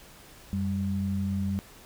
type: tone pair together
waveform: sine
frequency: 92.13 / 196 Hz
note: F#2 / G3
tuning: -7 / 0 cents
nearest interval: octave + minor second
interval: 1307 cents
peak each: -30 / -28 dBFS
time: 0.53-1.59 s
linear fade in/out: 0 ms
effects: pink hiss -51 dBFS RMS until 1.85 s